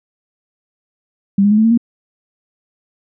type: tone with pitch steps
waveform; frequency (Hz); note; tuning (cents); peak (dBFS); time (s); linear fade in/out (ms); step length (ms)
sine; 197.9 / 204.8 / 211.9 / 219.2 / 226.8 / 234.7; G3 / G#3 / G#3 / A3 / A#3 / A#3; +17 / -24 / +35 / -6 / -47 / +12; -8; 1.38-1.776; 5; 66
effects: none